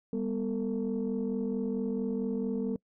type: tone cluster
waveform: sine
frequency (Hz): 200.6 / 245.1 / 450.1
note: G3 / B3 / A4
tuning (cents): +40 / -13 / +39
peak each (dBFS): -32 / -32 / -33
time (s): 0.13-2.76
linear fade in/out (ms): 2
effects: noise-tail reverb RT60 0.1 s tail -25 dB re dry + tanh soft clip ceiling -23 dBFS

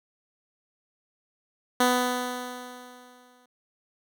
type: tone with exponential decay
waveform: 10% pulse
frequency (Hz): 248.8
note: B3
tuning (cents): +13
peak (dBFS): -10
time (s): 1.8-3.46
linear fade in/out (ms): 5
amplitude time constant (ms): 360
effects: none

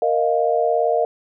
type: chord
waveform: sine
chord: Bb suspended fourth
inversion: none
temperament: just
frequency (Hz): 466.2 / 621.6 / 699.2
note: Bb4 / Eb5 / F5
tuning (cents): 0 / -2 / +2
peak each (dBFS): -20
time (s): 0.02-1.05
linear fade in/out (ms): 2
effects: none

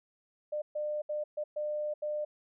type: tone bursts at uneven times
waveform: sine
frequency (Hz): 600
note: D5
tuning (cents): +37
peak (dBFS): -31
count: 6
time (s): 0.52-0.62 / 0.75-1.02 / 1.09-1.24 / 1.37-1.44 / 1.56-1.94 / 2.02-2.25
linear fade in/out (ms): 10
effects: none

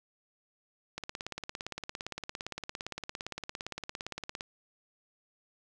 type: click train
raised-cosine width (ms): 0.2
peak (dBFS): -20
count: 61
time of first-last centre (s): 0.98-4.409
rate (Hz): 17.5
effects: none

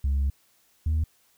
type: tone pair in turn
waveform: sine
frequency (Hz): 68.9 / 78.15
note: C#2 / D#2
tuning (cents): -10 / +8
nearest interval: major second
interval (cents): 218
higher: second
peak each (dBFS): -19 / -19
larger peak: neither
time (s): 0.04-0.3 / 0.86-1.04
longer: first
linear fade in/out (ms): 5
effects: tanh soft clip ceiling -20 dBFS + white hiss -64 dBFS RMS until 1.37 s

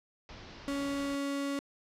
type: low-pass noise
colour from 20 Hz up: pink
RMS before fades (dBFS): -49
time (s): 0.29-1.15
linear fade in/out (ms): 0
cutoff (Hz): 5600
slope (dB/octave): 48
type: tone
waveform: 35% pulse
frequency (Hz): 280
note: C#4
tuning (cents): +18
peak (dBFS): -30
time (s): 0.68-1.59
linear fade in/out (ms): 0
effects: low-pass 10000 Hz 12 dB/octave

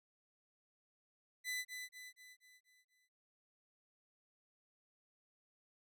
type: tone with echo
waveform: sawtooth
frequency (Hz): 2001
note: B6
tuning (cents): +22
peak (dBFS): -35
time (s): 1.44-1.65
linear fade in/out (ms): 50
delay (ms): 240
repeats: 6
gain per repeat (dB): -6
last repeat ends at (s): 3.09
effects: none

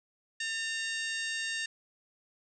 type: harmonic tone with a mistuned harmonic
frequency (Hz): 925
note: A#5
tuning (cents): -14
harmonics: 2 / 3 / 4 / 5 / 6 / 7 / 8 / 9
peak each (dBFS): -35 / -39 / -41 / -43 / -45 / -46 / -47 / -48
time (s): 0.4-1.66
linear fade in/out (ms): 5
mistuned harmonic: 2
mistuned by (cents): -49
effects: none

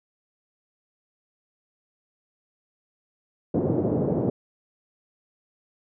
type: band-pass noise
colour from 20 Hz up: white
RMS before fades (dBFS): -24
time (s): 3.54-4.3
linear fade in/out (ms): 5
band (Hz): 100 to 490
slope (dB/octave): 24
effects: none

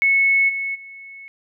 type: tone with level steps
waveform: sine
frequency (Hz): 2200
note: C#7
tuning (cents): -14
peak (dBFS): -13 / -22 / -36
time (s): 0.02-1.28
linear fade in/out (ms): 0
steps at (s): 0.48 / 0.74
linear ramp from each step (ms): 20
effects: none

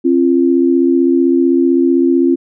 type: tone pair together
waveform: sine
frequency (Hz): 267.5 / 343.2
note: C4 / F4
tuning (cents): +38 / -30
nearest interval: major third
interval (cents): 432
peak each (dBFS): -11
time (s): 0.04-2.36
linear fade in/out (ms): 20
effects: none

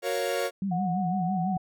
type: chord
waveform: 45% pulse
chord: Gb major seventh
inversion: none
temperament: equal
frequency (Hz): 370 / 466.2 / 554.4 / 698.5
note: Gb4 / Bb4 / Db5 / F5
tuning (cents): 0 / 0 / 0 / 0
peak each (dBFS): -34 / -31 / -30 / -34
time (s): 0.02-0.51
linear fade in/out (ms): 50
type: tone with vibrato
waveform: sine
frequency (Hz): 182.5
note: F#3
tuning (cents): -24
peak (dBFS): -26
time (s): 0.62-1.57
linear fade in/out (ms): 2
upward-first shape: sine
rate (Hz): 6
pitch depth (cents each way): 150
type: tone with pitch glide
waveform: sine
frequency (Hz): 731 to 744.6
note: F#5 to F#5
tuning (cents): -21 to +11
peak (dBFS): -29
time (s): 0.71-1.58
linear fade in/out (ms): 10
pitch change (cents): +32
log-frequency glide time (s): 0.9-1.43
effects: none

